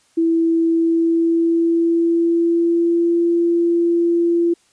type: tone with pitch glide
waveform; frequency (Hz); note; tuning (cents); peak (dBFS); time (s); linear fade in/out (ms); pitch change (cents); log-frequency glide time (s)
sine; 330 to 340.8; E4 to F4; +2 to -42; -13; 0.17-4.54; 10; +56; 0.68-3.23
effects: white hiss -58 dBFS RMS until 4.72 s + resampled to 22050 Hz